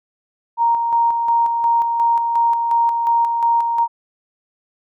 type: tone with tremolo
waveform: sine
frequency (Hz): 932.3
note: A#5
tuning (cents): 0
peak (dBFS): -12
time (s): 0.57-3.88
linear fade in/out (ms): 50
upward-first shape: square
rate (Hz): 2.8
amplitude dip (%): 40
effects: none